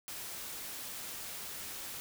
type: noise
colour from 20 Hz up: white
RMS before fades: -43 dBFS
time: 0.08-2 s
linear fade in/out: 0 ms
effects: none